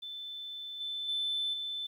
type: tone with level steps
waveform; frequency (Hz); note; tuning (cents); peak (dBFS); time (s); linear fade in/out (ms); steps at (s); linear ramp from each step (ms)
sine; 3524; A7; +2; -39 / -34 / -29 / -34; 0.02-1.87; 10; 0.8 / 1.08 / 1.53; 10
effects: tanh soft clip ceiling -26 dBFS + 11-bit